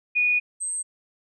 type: tone pair in turn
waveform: sine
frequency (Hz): 2462 / 8281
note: D#7 / C9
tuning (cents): -19 / -19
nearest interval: octave + major sixth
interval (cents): 2100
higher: second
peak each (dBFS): -18 / -26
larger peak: first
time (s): 0.15-0.4 / 0.6-0.83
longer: first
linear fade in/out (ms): 20
effects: none